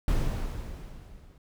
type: noise with level ramp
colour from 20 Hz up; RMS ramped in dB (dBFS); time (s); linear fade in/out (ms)
brown; -24 to -53; 0.08-1.38; 2
effects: none